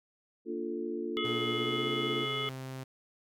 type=chord; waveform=sine; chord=Bb major seventh; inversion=none; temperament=equal; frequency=233.1 / 293.7 / 349.2 / 440 Hz; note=Bb3 / D4 / F4 / A4; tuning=0 / 0 / 0 / 0 cents; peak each=-40 / -40 / -36 / -39 dBFS; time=0.45-2.27 s; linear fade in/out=50 ms
type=harmonic tone; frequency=423.9 Hz; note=G#4; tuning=35 cents sharp; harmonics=1 / 3 / 5 / 7 / 8; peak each=-38 / -38 / -38 / -38 / -38 dBFS; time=1.17-2.49 s; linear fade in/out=0 ms
type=tone with pitch glide; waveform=sawtooth; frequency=119.8 to 131.4 Hz; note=A#2 to C3; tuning=+48 to +8 cents; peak=-35 dBFS; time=1.24-2.84 s; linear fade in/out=10 ms; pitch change=+160 cents; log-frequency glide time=1.54-1.89 s
effects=none

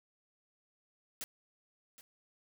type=noise with echo; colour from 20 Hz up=white; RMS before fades=-41 dBFS; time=1.21-1.24 s; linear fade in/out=0 ms; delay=770 ms; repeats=1; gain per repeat=-15 dB; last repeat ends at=2.01 s; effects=none

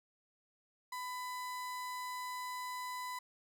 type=tone; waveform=35% pulse; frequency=1000 Hz; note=B5; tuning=21 cents sharp; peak=-38 dBFS; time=0.92-3.19 s; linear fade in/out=5 ms; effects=none

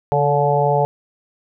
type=harmonic tone with a mistuned harmonic; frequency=143.8 Hz; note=D3; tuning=36 cents flat; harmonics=1 / 3 / 4 / 5 / 6; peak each=-20 / -20 / -20 / -20 / -20 dBFS; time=0.12-0.85 s; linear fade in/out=0 ms; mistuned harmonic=3; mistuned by=+30 cents; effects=none

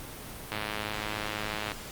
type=click train; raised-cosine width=0.3 ms; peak=-16 dBFS; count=128; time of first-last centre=0.52-1.718 s; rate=106 Hz; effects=pink hiss -42 dBFS RMS until 1.91 s + Opus 32 kbps

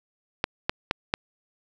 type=clicks; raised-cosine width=0.3 ms; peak=-6 dBFS; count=4; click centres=0.441 / 0.695 / 0.911 / 1.139 s; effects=none

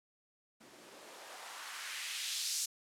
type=noise with band-pass filter sweep; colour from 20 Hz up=blue; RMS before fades=-42 dBFS; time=0.6-2.66 s; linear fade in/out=10 ms; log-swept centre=210 to 6100 Hz; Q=1.4; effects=low-pass 12000 Hz 12 dB/octave

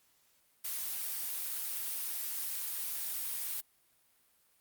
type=noise; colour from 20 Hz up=blue; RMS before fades=-37 dBFS; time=0.64-3.61 s; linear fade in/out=10 ms; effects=white hiss -70 dBFS RMS until 4.6 s + Opus 48 kbps

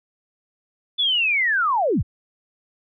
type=linear sweep; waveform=sine; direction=down; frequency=3507 to 33.12 Hz; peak=-17 dBFS; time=0.98-2.03 s; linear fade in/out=20 ms; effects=none

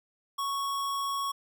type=tone; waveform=square; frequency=1108.7 Hz; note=C#6; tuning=in tune; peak=-30 dBFS; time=0.38-1.32 s; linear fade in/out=10 ms; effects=none

